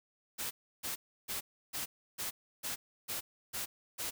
white noise bursts, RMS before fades -38 dBFS, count 9, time 0.38-4.11 s, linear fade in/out 20 ms, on 130 ms, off 320 ms, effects none

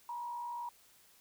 sine tone with frequency modulation, 956 Hz, A#5, 43 cents sharp, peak -38 dBFS, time 0.09-0.69 s, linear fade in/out 2 ms, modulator 57.9 Hz, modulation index 0.46, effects white hiss -64 dBFS RMS until 1.2 s

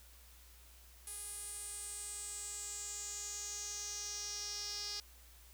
sawtooth tone with band-pass filter sweep, 411.2 Hz, G#4, 17 cents flat, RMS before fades -44 dBFS, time 1.07-5 s, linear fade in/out 2 ms, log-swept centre 10000 to 5100 Hz, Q 5.9, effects added 60 Hz sine -59 dBFS peak until 5.53 s + white hiss -62 dBFS RMS until 5.53 s

